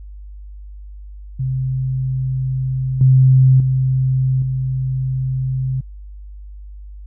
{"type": "tone with level steps", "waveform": "sine", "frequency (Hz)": 130.81, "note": "C3", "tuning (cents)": 0, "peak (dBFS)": [-17, -7, -13, -17], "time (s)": [1.39, 5.81], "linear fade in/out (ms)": 10, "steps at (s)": [3.01, 3.6, 4.42], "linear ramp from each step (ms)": 2, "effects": ["added 50 Hz sine -32 dBFS peak until 7.06 s"]}